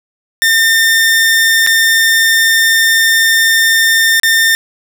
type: tone with dropouts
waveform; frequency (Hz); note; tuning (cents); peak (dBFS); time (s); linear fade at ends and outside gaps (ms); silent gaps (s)
sawtooth; 1808; A6; +47; -4; 0.42-4.55; 0; 1.665-1.672 / 4.198-4.233
effects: none